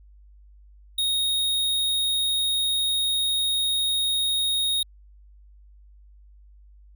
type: tone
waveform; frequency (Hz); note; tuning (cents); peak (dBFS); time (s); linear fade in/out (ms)
square; 3734; A#7; +2; -22; 0.98-4.83; 5
effects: added 50 Hz sine -48 dBFS peak until 6.95 s